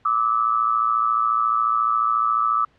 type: tone pair together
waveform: sine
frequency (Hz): 1174.7 / 1288.9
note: D6 / E6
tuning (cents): 0 / -39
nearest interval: major second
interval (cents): 161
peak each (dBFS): -20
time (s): 0.05-2.65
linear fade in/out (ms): 5
effects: pink hiss -59 dBFS RMS until 2.78 s + low-pass 3000 Hz 12 dB/octave